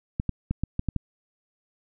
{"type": "clicks", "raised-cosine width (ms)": 5, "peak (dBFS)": -13, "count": 7, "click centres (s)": [0.199, 0.293, 0.51, 0.636, 0.794, 0.887, 0.963], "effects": []}